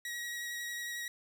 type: tone with vibrato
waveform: sawtooth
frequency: 1906 Hz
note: A#6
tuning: 38 cents sharp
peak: -34 dBFS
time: 0.05-1.08 s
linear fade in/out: 2 ms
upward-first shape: sine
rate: 11 Hz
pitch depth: 13 cents each way
effects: none